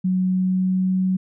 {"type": "tone with pitch glide", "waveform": "sine", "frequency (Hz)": [185, 186.72], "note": ["F#3", "F#3"], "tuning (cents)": [0, 16], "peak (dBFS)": -17, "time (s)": [0.04, 1.17], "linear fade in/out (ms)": 10, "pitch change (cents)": 16, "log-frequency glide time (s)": [0.22, 0.98], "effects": []}